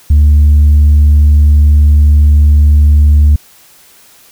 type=tone with tanh clipping; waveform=sine; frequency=74 Hz; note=D2; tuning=14 cents sharp; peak=-3 dBFS; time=0.1-3.36 s; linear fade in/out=5 ms; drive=1 dB; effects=white hiss -42 dBFS RMS until 4.31 s